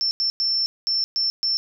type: tone bursts at uneven times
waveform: sine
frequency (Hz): 5370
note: E8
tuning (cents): +31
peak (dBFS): -19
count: 6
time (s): 0.01-0.11 / 0.2-0.3 / 0.4-0.66 / 0.87-1.04 / 1.16-1.3 / 1.43-1.57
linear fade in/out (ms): 0
effects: none

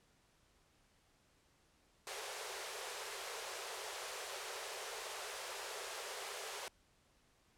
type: high-pass noise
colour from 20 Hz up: pink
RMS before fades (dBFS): -45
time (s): 2.07-6.68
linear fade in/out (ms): 0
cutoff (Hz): 380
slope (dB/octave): 96
effects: pink hiss -72 dBFS RMS until 7.57 s + low-pass 10000 Hz 12 dB/octave

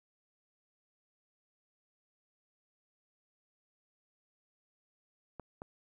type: clicks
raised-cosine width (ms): 1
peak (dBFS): -29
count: 2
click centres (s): 5.397 / 5.619
effects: 11-bit

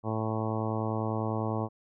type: harmonic tone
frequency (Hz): 110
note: A2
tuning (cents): 0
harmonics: 1 / 2 / 3 / 4 / 5 / 6 / 7 / 8 / 9 / 10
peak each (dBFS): -32 / -35 / -37 / -38 / -39 / -40 / -40 / -41 / -42 / -42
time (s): 0.03-1.69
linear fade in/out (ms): 50
effects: none

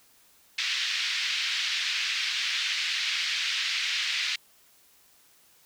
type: band-pass noise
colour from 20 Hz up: pink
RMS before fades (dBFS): -29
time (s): 0.58-4.36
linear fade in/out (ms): 5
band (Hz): 2000 to 4900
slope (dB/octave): 24
effects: white hiss -60 dBFS RMS until 5.65 s

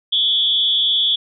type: tone with amplitude modulation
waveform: sine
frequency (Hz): 3382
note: G#7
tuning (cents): +31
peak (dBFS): -10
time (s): 0.12-1.16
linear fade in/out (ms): 10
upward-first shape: sine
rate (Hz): 243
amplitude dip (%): 85
effects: none

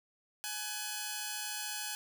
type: tone pair together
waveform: 5% pulse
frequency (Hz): 841.5 / 1508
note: G#5 / F#6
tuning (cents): +23 / +32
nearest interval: minor seventh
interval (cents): 1009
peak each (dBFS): -27 / -29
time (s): 0.44-1.95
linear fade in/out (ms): 0
effects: none

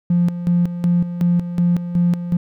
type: tone with tremolo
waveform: triangle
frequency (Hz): 174.4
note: F3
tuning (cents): -2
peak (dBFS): -9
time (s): 0.1-2.37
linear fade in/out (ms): 5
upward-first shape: square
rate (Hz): 2.7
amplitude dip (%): 75
effects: tanh soft clip ceiling -9 dBFS

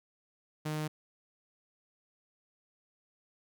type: tone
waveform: sawtooth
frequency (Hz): 153.5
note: D#3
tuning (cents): -23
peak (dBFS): -29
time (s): 0.65-0.88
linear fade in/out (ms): 10
effects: none

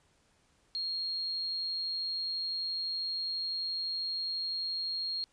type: tone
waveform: sine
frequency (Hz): 4257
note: C8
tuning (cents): +29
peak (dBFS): -32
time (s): 0.75-5.24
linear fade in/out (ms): 0
effects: pink hiss -69 dBFS RMS until 5.32 s + resampled to 22050 Hz

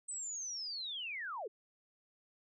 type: linear sweep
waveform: sine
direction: down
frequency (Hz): 8210 to 360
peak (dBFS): -39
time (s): 0.08-1.48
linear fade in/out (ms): 10
effects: none

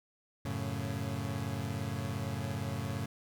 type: chord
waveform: 30% pulse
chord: F# minor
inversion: none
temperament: equal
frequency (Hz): 92.5 / 110 / 138.59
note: F#2 / A2 / C#3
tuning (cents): 0 / 0 / 0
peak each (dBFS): -37 / -35 / -36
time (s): 0.45-3.06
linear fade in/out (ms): 5
effects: none

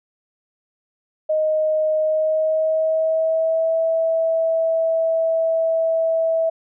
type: tone with pitch glide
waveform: sine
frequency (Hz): 622.3 to 652.5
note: D#5 to E5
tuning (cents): 0 to -18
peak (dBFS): -16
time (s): 1.29-6.5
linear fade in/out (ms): 10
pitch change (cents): +82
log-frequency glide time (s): 1.99-3.76
effects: none

